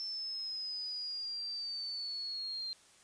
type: linear sweep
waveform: sine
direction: down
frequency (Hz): 5330 to 4159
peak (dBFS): -37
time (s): 0-2.73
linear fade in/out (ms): 0
effects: white hiss -62 dBFS RMS until 3.03 s + resampled to 22050 Hz